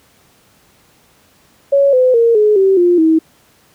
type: tone with pitch steps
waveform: sine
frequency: 558 / 508.7 / 463.8 / 422.9 / 385.6 / 351.5 / 320.5 Hz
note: C#5 / C5 / A#4 / G#4 / G4 / F4 / E4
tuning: +11 / -49 / -9 / +31 / -28 / +11 / -49 cents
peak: -7 dBFS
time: 1.72-3.19 s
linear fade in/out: 10 ms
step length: 210 ms
effects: pink hiss -51 dBFS RMS until 3.74 s + high-pass 80 Hz 12 dB/octave